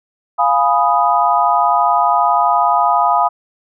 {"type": "chord", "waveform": "sine", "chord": "F half-diminished seventh", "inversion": "none", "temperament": "equal", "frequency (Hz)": [698.5, 830.6, 987.8, 1244.5], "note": ["F5", "Ab5", "Cb6", "Eb6"], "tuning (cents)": [0, 0, 0, 0], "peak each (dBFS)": -16, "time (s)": [0.38, 3.29], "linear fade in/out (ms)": 20, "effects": []}